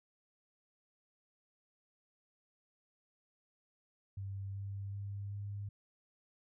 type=tone with pitch steps; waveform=sine; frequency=98 / 99.08 / 100.17 / 101.28 Hz; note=G2 / G2 / G2 / G#2; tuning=0 / +19 / +38 / -43 cents; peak=-39 dBFS; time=4.17-5.69 s; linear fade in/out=5 ms; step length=380 ms; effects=none